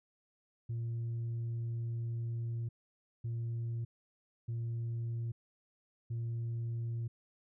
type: tone bursts at uneven times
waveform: sine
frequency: 116.3 Hz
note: A#2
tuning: 4 cents flat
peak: -32 dBFS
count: 4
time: 0.69-2.69 / 3.24-3.85 / 4.48-5.32 / 6.1-7.08 s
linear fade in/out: 10 ms
effects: tanh soft clip ceiling -33 dBFS